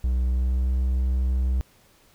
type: tone with pitch glide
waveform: triangle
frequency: 62.4 to 63.86 Hz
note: B1 to C2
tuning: +19 to -41 cents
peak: -18 dBFS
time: 0.04-1.61 s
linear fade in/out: 0 ms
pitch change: +40 cents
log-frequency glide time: 0.22-0.72 s
effects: pink hiss -58 dBFS RMS until 2.14 s